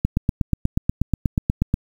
click train, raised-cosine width 5 ms, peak -5 dBFS, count 15, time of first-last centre 0.05-1.741 s, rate 8.28 Hz, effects 7-bit

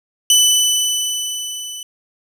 20% pulse tone with level ramp, 2992 Hz, F#7, 19 cents sharp, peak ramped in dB -3 to -23 dBFS, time 0.3-1.83 s, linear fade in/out 2 ms, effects none

